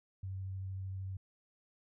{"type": "tone with vibrato", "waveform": "sine", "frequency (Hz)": 95.3, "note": "G2", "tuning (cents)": -48, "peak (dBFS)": -38, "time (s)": [0.23, 1.17], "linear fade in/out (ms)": 5, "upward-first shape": "triangle", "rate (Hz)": 13, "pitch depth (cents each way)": 13, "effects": []}